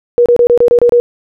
sine tone bursts, 480 Hz, B4, 49 cents flat, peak -4 dBFS, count 8, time 0.18-1 s, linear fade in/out 0 ms, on 78 ms, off 28 ms, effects none

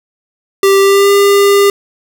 square tone with pitch glide, 392 to 401.2 Hz, G4 to G4, 0 to +40 cents, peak -6 dBFS, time 0.63-1.7 s, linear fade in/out 2 ms, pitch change +40 cents, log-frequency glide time 0.8-1.11 s, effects 7-bit

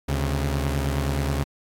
sawtooth tone pair together, 72.5 / 135.6 Hz, D2 / C#3, -22 / -38 cents, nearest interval major seventh, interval 1084 cents, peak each -20 / -23 dBFS, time 0.08-1.44 s, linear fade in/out 10 ms, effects AAC 64 kbps

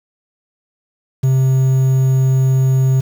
triangle tone with quantisation, 131.7 Hz, C3, 12 cents sharp, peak -8 dBFS, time 1.23-3.01 s, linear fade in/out 10 ms, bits 6, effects none

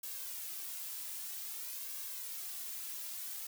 blue noise with flanger, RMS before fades -43 dBFS, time 0.03-3.47 s, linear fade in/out 5 ms, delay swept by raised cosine 1.8 to 3 ms, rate 0.52 Hz, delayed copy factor +0.6, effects none

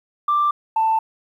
sine tone pair in turn, 1179 / 887.1 Hz, D6 / A5, +6 / +14 cents, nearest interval perfect fourth, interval 492 cents, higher first, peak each -14 dBFS, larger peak neither, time 0.28-0.51 / 0.76-0.99 s, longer neither, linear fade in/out 5 ms, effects tanh soft clip ceiling -11 dBFS + 9-bit

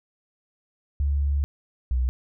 sine tone pair in turn, 71 / 62.72 Hz, C#2 / B1, +42 / +27 cents, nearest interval major second, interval 215 cents, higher first, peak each -20 dBFS, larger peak neither, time 1-1.44 / 1.91-2.09 s, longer first, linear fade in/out 0 ms, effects none

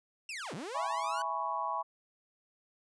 sawtooth linear two-way sweep, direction down then up, 2791 to 126.3 to 1516 Hz, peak -35 dBFS, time 0.29-1.22 s, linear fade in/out 2 ms, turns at 0.54 s
sine chord, C# minor seventh, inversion first, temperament equal, 659.3 / 830.6 / 987.8 / 1108.7 Hz, E5 / G#5 / B5 / C#6, 0 / 0 / 0 / 0 cents, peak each -41 / -38 / -36 / -36 dBFS, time 0.74-1.83 s, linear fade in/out 20 ms
effects resampled to 22050 Hz

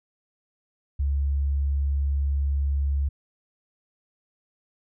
sine tone, 70 Hz, C#2, 18 cents sharp, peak -21 dBFS, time 0.99-3.09 s, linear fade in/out 10 ms, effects none

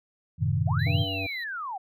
sine chord, F# diminished seventh, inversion none, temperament equal, 92.5 / 110 / 130.81 / 155.56 Hz, F#2 / A2 / C3 / Eb3, 0 / 0 / 0 / 0 cents, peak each -28 dBFS, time 0.38-1.06 s, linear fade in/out 50 ms
sine linear two-way sweep, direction up then down, 597 to 3216 to 718 Hz, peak -31 dBFS, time 0.67-1.78 s, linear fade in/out 10 ms, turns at 1 s
triangle tone, 3980 Hz, B7, 13 cents sharp, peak -37 dBFS, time 0.79-1.44 s, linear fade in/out 5 ms
harmonic tone, 96.5 Hz, G2, 27 cents flat, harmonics 1 / 3 / 5 / 7 / 8, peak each -33 / -36 / -40 / -37 / -45 dBFS, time 0.86-1.27 s, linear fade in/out 10 ms
effects none

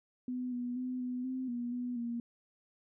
sine tone with pitch steps, 250.7 / 244.6 / 253.3 / 249.5 / 258.7 / 240.7 / 246.1 / 235.9 Hz, B3 / B3 / B3 / B3 / C4 / B3 / B3 / A#3, +26 / -16 / +44 / +18 / -19 / -44 / -6 / +21 cents, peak -34 dBFS, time 0.28-2.2 s, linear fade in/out 2 ms, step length 240 ms, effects none

